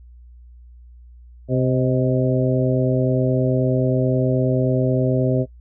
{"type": "harmonic tone with a mistuned harmonic", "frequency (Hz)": 129.4, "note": "C3", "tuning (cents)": -19, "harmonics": [1, 2, 3, 4, 5], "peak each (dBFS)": [-19, -22, -24, -25, -26], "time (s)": [1.48, 5.46], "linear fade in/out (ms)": 50, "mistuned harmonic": 5, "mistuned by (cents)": -44, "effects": ["noise-tail reverb RT60 0.1 s tail -17 dB re dry", "added 60 Hz sine -41 dBFS peak until 5.6 s"]}